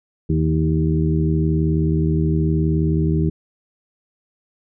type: harmonic tone with a mistuned harmonic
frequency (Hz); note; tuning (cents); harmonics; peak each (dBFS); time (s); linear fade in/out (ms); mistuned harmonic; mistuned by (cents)
79.1; D#2; +29; 1 / 2 / 3 / 4 / 5; -21 / -18 / -28 / -23 / -27; 0.29-3.3; 10; 3; -50
effects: none